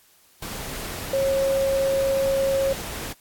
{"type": "tone in noise", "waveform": "sine", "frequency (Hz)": 543, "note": "C#5", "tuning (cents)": -36, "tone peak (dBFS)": -19, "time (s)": [1.13, 2.73], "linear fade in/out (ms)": 5, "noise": "pink", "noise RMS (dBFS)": -33, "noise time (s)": [0.42, 3.13], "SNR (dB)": 11, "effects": ["white hiss -57 dBFS RMS until 3.2 s", "AAC 64 kbps"]}